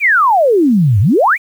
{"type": "exponential two-way sweep", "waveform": "sine", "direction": "down then up", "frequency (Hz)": [2500, 92.5, 2500], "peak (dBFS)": -7, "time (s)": [0, 1.38], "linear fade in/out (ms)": 50, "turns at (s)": 1, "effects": ["7-bit"]}